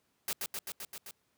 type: noise with echo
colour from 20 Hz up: white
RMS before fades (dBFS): -34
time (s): 0.28-0.33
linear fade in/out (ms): 2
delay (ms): 130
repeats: 6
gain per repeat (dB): -2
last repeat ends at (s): 1.11
effects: pink hiss -75 dBFS RMS until 1.37 s + high-pass 100 Hz 12 dB/octave